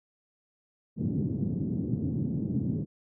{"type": "band-pass noise", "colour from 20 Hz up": "pink", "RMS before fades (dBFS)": -30, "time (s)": [0.96, 2.86], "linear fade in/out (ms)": 50, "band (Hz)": [110, 290], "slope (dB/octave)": 24, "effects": []}